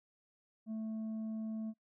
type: tone with tanh clipping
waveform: sine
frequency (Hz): 220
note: A3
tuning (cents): 0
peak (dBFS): -38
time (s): 0.66-1.74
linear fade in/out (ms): 50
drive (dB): 4
effects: noise-tail reverb RT60 0.1 s tail -26 dB re dry